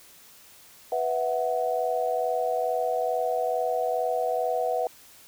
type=chord; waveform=sine; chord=B suspended fourth; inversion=none; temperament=just; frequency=493.9 / 658.5 / 740.8 Hz; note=B4 / E5 / F#5; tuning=0 / -2 / +2 cents; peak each=-28 dBFS; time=0.92-4.87 s; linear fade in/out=2 ms; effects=white hiss -52 dBFS RMS until 5.27 s